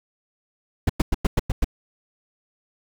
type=noise bursts; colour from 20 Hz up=brown; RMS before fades=-18 dBFS; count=7; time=0.87-1.645 s; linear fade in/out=5 ms; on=25 ms; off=100 ms; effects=none